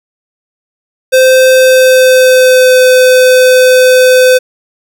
square tone with pitch glide, 518 to 509.1 Hz, C5 to C5, -17 to -47 cents, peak -3 dBFS, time 1.12-4.39 s, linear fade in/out 20 ms, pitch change -30 cents, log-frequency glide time 1.51-2.84 s, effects none

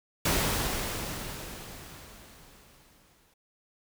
pink noise with exponential decay, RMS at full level -25 dBFS, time 0.25-3.34 s, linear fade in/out 5 ms, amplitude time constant 670 ms, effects none

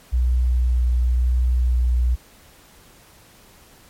sine tone with vibrato, 61.4 Hz, B1, 9 cents flat, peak -15 dBFS, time 0.12-2.16 s, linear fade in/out 20 ms, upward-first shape sine, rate 0.95 Hz, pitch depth 13 cents each way, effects pink hiss -50 dBFS RMS until 3.89 s + MP3 64 kbps

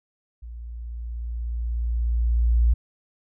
sine tone with level ramp, 58.27 Hz, A#1, in tune, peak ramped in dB -35 to -14 dBFS, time 0.42-2.74 s, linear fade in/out 10 ms, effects none

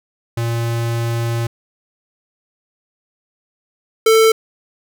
square tone pair in turn, 116.54 / 444.6 Hz, A#2 / A4, 0 / +18 cents, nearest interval octave + major seventh, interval 2318 cents, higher second, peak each -18 / -9 dBFS, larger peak second, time 0.37-1.47 / 4.06-4.32 s, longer first, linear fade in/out 5 ms, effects none

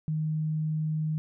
sine tone, 155.56 Hz, D#3, in tune, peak -26 dBFS, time 0.08-1.18 s, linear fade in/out 0 ms, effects none

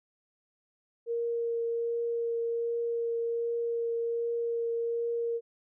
sine tone with vibrato, 466.2 Hz, A#4, in tune, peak -28 dBFS, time 1.06-5.41 s, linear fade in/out 50 ms, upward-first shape triangle, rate 1.3 Hz, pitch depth 10 cents each way, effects none

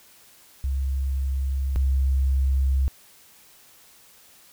sine tone pair in turn, 67.2 / 66.91 Hz, C2 / C2, +47 / +39 cents, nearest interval unison, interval 8 cents, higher first, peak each -22 / -18 dBFS, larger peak second, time 0.64-1.76 / 1.76-2.88 s, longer neither, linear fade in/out 0 ms, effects white hiss -53 dBFS RMS until 4.52 s

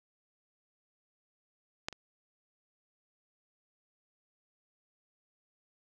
clicks, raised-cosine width 0.2 ms, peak -16 / -28 dBFS, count 2, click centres 1.885 / 1.927 s, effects none

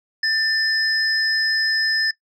sine tone pair together, 1780 / 5102 Hz, A6 / D#8, +20 / +43 cents, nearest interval octave + tritone, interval 1823 cents, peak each -19 / -20 dBFS, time 0.23-2.11 s, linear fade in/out 5 ms, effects noise-tail reverb RT60 0.1 s tail -20 dB re dry + tanh soft clip ceiling -10 dBFS

